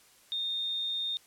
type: tone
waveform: sine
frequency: 3658 Hz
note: A#7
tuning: 33 cents flat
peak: -30 dBFS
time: 0.32-1.17 s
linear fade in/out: 0 ms
effects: white hiss -60 dBFS RMS until 1.26 s + low-pass 12000 Hz 12 dB/octave